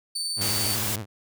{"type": "tone with tremolo", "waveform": "30% pulse", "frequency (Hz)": 4542, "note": "C#8", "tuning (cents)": 41, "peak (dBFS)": -23, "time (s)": [0.15, 0.76], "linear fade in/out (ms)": 10, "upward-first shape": "sine", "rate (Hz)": 20, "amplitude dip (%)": 25}
{"type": "tone with vibrato", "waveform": "sawtooth", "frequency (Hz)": 105.9, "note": "G#2", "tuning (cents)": 34, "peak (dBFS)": -27, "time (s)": [0.36, 1.06], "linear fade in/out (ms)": 50, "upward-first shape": "triangle", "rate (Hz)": 13, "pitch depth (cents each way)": 190}
{"type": "noise", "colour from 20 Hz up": "white", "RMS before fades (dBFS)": -28, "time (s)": [0.41, 0.96], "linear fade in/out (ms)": 5}
{"effects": []}